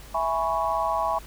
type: chord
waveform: sine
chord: C# minor seventh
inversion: first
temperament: equal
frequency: 659.3 / 830.6 / 987.8 / 1108.7 Hz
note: E5 / G#5 / B5 / C#6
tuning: 0 / 0 / 0 / 0 cents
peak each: -28 dBFS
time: 0.14-1.19 s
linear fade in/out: 10 ms
effects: added 50 Hz sine -43 dBFS peak until 1.26 s + pink hiss -47 dBFS RMS until 1.26 s